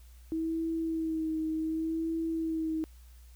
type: tone with vibrato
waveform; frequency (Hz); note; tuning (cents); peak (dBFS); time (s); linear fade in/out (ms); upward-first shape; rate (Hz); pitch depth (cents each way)
sine; 321.4; E4; -44; -29; 0.32-2.84; 0; sine; 0.67; 30
effects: added 60 Hz sine -50 dBFS peak until 3.35 s + white hiss -64 dBFS RMS until 3.35 s